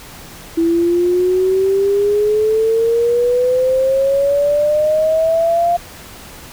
sine exponential sweep, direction up, 329.6 to 698.5 Hz, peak -11 dBFS, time 0.57-5.77 s, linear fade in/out 10 ms, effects pink hiss -36 dBFS RMS until 6.52 s

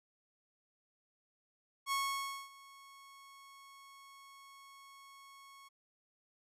sawtooth tone with ADSR envelope, 1100 Hz, C#6, 14 cents flat, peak -28 dBFS, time 1.86-5.69 s, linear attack 59 ms, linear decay 570 ms, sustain -23 dB, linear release 17 ms, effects resampled to 32000 Hz

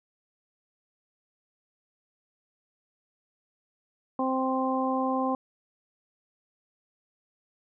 harmonic tone, 261.6 Hz, C4, in tune, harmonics 1 / 2 / 3 / 4, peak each -28 / -31 / -31 / -31 dBFS, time 4.19-5.35 s, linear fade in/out 2 ms, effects none

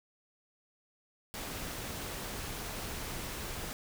pink noise, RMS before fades -40 dBFS, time 1.34-3.73 s, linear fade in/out 0 ms, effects none

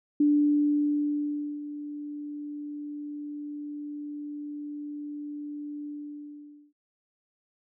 sine tone with ADSR envelope, 293.7 Hz, D4, in tune, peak -18 dBFS, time 0.2-6.73 s, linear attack 5 ms, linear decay 1400 ms, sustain -16 dB, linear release 860 ms, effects none

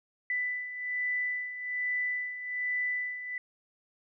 sine beating tone pair, 1988 / 1989.2 Hz, B6 / B6, +11 / +12 cents, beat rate 1.2 Hz, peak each -37 / -31 dBFS, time 0.3-3.38 s, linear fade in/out 2 ms, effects none

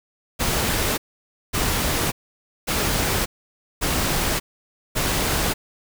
pink noise bursts, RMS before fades -22 dBFS, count 5, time 0.39-5.54 s, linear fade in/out 20 ms, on 590 ms, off 550 ms, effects none

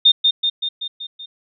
sine tone with echo, 3642 Hz, A#7, 41 cents flat, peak -7 dBFS, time 0.05-0.12 s, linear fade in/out 10 ms, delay 190 ms, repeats 6, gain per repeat -4 dB, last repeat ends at 1.26 s, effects none

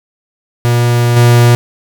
45% pulse tone with level steps, 119.8 Hz, A#2, 48 cents sharp, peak -8 / -4 dBFS, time 0.65-1.55 s, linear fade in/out 0 ms, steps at 1.16 s, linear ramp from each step 10 ms, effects none

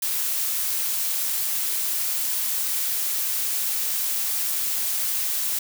blue noise, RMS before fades -25 dBFS, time 0.02-5.59 s, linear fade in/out 5 ms, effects none

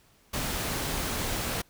pink noise, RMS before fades -31 dBFS, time 0.33-1.62 s, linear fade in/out 10 ms, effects pink hiss -62 dBFS RMS until 1.69 s

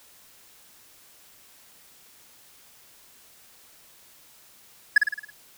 triangle tone with echo, 1692 Hz, G#6, 32 cents sharp, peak -9 dBFS, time 4.96-4.98 s, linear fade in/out 5 ms, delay 54 ms, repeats 6, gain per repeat -5 dB, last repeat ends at 5.304 s, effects white hiss -54 dBFS RMS until 5.57 s

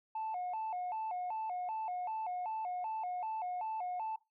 sine tone with vibrato, 797 Hz, G5, 28 cents sharp, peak -34 dBFS, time 0.15-4.16 s, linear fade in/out 5 ms, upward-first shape square, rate 2.6 Hz, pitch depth 170 cents each way, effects noise-tail reverb RT60 0.2 s tail -19 dB re dry + tanh soft clip ceiling -33 dBFS

